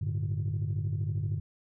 sine chord, G suspended second, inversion none, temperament equal with one note detuned, 98 / 110.89 / 146.83 Hz, G2 / A2 / D3, 0 / +14 / 0 cents, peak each -30 / -32 / -32 dBFS, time 0.01-1.4 s, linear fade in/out 10 ms, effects tanh soft clip ceiling -24 dBFS

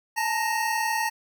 square tone cluster, 868 / 908 / 1867 Hz, A5 / A#5 / A#6, -24 / -46 / +2 cents, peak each -29 dBFS, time 0.16-1.1 s, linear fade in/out 20 ms, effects none

